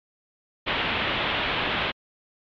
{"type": "low-pass noise", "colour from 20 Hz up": "white", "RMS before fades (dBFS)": -26, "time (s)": [0.66, 1.92], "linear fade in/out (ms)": 20, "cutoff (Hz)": 3500, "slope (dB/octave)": 48, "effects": ["MP3 96 kbps"]}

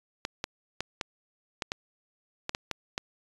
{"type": "clicks", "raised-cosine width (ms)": 0.2, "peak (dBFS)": -13, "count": 10, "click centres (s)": [0.251, 0.441, 0.806, 1.012, 1.622, 1.719, 2.494, 2.549, 2.713, 2.979], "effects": ["resampled to 24000 Hz"]}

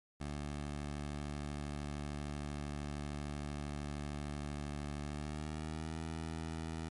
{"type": "tone with pitch glide", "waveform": "15% pulse", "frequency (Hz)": [73, 80.53], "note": ["D2", "E2"], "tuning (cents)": [-10, -40], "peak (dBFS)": -33, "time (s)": [0.2, 6.89], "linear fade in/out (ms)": 10, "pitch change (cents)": 170, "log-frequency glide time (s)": [5.03, 6], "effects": ["MP3 48 kbps"]}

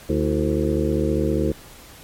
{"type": "harmonic tone with a mistuned harmonic", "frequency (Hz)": 75, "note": "D2", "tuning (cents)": 37, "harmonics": [1, 2, 3, 4, 5, 6, 7], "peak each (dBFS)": [-25, -26, -26, -24, -27, -26, -29], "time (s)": [0.09, 1.52], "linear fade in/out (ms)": 5, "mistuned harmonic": 4, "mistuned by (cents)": 140, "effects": ["pink hiss -44 dBFS RMS until 2.03 s", "MP3 64 kbps"]}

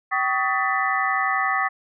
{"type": "tone cluster", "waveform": "sine", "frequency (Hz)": [770, 1128, 1259, 1771, 1988], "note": ["G5", "C#6", "D#6", "A6", "B6"], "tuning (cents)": [-31, 30, 20, 11, 11], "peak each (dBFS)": -26, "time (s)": [0.11, 1.69], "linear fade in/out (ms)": 20, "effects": []}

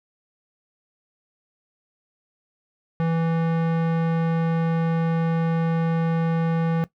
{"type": "tone with low-pass filter", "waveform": "square", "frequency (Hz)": 164.81, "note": "E3", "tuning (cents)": 0, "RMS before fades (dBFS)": -22, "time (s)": [3, 6.84], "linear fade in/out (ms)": 0, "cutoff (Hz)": 1700, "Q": 0.73, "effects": ["noise-tail reverb RT60 0.1 s tail -17 dB re dry"]}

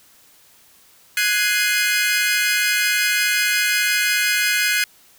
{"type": "chord", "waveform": "sawtooth", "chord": "Ab dominant seventh", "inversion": "third", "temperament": "equal", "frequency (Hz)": [1480, 1661.2, 2093, 2489], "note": ["Gb6", "Ab6", "C7", "Eb7"], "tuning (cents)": [0, 0, 0, 0], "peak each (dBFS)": -19, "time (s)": [1.17, 4.84], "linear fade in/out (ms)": 2, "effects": ["white hiss -52 dBFS RMS until 5.18 s"]}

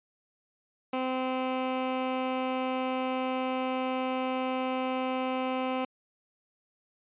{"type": "tone", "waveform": "15% pulse", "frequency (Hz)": 258.3, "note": "C4", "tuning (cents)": -22, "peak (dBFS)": -22, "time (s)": [0.93, 5.85], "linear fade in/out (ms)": 5, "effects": ["resampled to 8000 Hz"]}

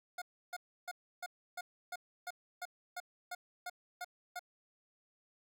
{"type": "tone bursts", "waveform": "25% pulse", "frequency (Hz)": 716, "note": "F5", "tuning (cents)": 43, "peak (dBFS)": -36, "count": 13, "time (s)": [0.18, 4.394], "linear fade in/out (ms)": 5, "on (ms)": 38, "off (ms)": 310, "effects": []}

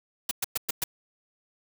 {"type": "noise bursts", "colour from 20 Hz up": "white", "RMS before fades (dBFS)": -27, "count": 5, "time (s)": [0.29, 0.84], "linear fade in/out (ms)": 5, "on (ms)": 22, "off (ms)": 110, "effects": []}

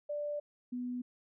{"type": "tone pair in turn", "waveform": "sine", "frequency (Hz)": [588, 247.2], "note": ["D5", "B3"], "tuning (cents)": [2, 2], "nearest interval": "octave + minor third", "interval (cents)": 1500, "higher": "first", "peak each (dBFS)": [-34, -35], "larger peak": "first", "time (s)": [[0.09, 0.4], [0.72, 1.02]], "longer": "first", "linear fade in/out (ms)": 10, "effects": []}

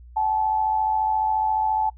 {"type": "tone pair together", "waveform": "sine", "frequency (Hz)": [770.6, 865], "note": ["G5", "A5"], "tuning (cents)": [-30, -30], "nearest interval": "major second", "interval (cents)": 200, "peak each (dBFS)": [-27, -20], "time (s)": [0.16, 1.9], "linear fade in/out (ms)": 10, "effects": ["noise-tail reverb RT60 0.1 s tail -24 dB re dry", "added 60 Hz sine -42 dBFS peak until 1.97 s"]}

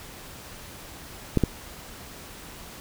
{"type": "clicks", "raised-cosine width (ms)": 3, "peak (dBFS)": -6, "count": 2, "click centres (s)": [1.373, 1.437], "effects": ["pink hiss -43 dBFS RMS until 2.8 s"]}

